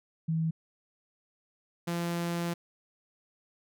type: tone pair in turn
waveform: sine / sawtooth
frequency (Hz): 161.7 / 171.32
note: E3 / F3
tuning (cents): -33 / -33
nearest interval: minor second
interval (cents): 100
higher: second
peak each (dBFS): -26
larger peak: neither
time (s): 0.28-0.51 / 1.87-2.54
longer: second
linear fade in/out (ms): 10
effects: none